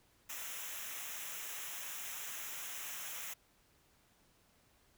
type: noise with comb filter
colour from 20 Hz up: white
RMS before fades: -44 dBFS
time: 0.29-3.34 s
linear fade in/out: 10 ms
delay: 0.22 ms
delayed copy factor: -0.75
effects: pink hiss -70 dBFS RMS until 4.97 s